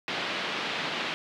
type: band-pass noise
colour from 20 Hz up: white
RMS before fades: -32 dBFS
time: 0.08-1.14 s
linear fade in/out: 0 ms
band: 150 to 3600 Hz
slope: 24 dB/octave
effects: none